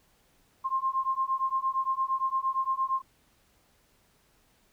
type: beating tone pair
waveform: sine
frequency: 1056 / 1064.7 Hz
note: C6 / C6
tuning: +16 / +30 cents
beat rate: 8.7 Hz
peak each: -29 dBFS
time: 0.64-3.02 s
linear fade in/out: 20 ms
effects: pink hiss -66 dBFS RMS until 4.72 s